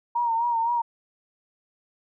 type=tone with vibrato; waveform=sine; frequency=932.3 Hz; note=A#5; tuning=in tune; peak=-21 dBFS; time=0.15-0.82 s; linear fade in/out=10 ms; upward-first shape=sine; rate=3.9 Hz; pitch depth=53 cents each way; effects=none